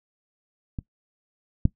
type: clicks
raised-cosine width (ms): 5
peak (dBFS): -18 / -6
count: 2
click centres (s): 0.788 / 1.654
effects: noise-tail reverb RT60 0.1 s tail -20 dB re dry